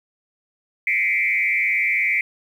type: tone with frequency modulation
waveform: sine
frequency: 2197 Hz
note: C#7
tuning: 16 cents flat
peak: -17 dBFS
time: 0.87-2.21 s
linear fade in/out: 2 ms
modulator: 109 Hz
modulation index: 1.8
effects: 8-bit